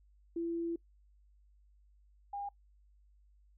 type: tone pair in turn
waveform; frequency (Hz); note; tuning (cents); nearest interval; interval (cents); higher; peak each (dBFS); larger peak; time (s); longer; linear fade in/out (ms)
sine; 336.6 / 807.1; E4 / G#5; +36 / -50; octave + minor third; 1514; second; -33 / -37; first; 0.36-0.76 / 2.33-2.49; first; 5
effects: noise-tail reverb RT60 0.1 s tail -23 dB re dry + added 50 Hz sine -62 dBFS peak until 3.57 s